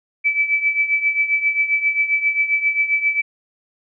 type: tone with tremolo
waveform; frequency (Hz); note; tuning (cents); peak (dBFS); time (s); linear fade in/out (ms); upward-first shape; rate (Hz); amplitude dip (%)
sine; 2308; D7; -31; -12; 0.24-3.22; 20; triangle; 7.5; 80
effects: none